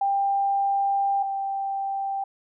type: tone pair in turn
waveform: sine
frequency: 793 / 785.3 Hz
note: G5 / G5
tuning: +20 / +3 cents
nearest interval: unison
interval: 17 cents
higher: first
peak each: -20 / -25 dBFS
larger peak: first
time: 0.01-1.23 / 1.23-2.24 s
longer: first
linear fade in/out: 5 ms
effects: none